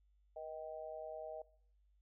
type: tone with amplitude modulation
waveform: sine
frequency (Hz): 629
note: D#5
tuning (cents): +19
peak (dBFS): -40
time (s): 0.36-1.42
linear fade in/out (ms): 5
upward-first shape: sine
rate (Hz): 150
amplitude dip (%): 100
effects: noise-tail reverb RT60 0.6 s tail -20 dB re dry + added 50 Hz sine -69 dBFS peak until 2.01 s